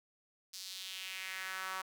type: tone with high-pass filter sweep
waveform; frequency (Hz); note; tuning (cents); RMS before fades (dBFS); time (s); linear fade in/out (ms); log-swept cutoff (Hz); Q
sawtooth; 188.5; F#3; +32; -43; 0.53-1.82; 10; 5000 to 1100; 2.4
effects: none